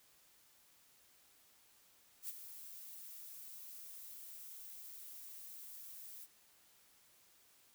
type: noise with ADSR envelope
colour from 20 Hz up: violet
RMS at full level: -42 dBFS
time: 2.22-6.27 s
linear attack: 68 ms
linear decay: 29 ms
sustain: -10 dB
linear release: 35 ms
effects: white hiss -68 dBFS RMS until 7.74 s